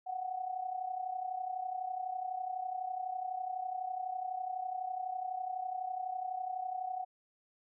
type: tone with amplitude modulation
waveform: sine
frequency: 742 Hz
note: F#5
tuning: 5 cents sharp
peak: -32 dBFS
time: 0.06-7.05 s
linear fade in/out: 20 ms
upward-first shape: sine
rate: 32 Hz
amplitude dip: 70%
effects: none